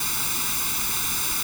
white noise with comb filter, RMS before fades -25 dBFS, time 0-1.43 s, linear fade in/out 5 ms, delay 0.82 ms, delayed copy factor +0.95, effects none

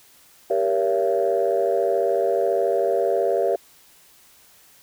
sine chord, G diminished seventh, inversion none, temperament just, 392 / 470.4 / 564.5 / 677.4 Hz, G4 / Bb4 / Db5 / Fb5, 0 / +16 / +31 / +47 cents, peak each -23 dBFS, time 0.5-3.56 s, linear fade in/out 5 ms, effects tanh soft clip ceiling -10 dBFS + white hiss -53 dBFS RMS until 4.82 s

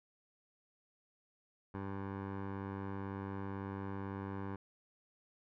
15% pulse tone with low-pass filter, 98 Hz, G2, in tune, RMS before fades -42 dBFS, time 1.74-4.56 s, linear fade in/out 5 ms, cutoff 1300 Hz, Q 1.5, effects none

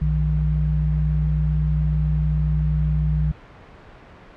sine tone pair together, 61 / 153.71 Hz, B1 / D#3, -21 / -21 cents, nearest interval octave + major third, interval 1600 cents, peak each -20 dBFS, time 0.01-3.32 s, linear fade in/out 10 ms, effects pink hiss -44 dBFS RMS until 4.36 s + low-pass 2000 Hz 12 dB/octave

